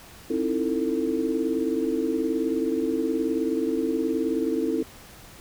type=tone cluster; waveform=sine; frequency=265 / 315.4 / 334.3 / 447.7 Hz; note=C4 / D#4 / E4 / A4; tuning=+22 / +24 / +24 / +30 cents; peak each=-28 dBFS; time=0.3-4.83 s; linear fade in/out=5 ms; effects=pink hiss -47 dBFS RMS until 5.4 s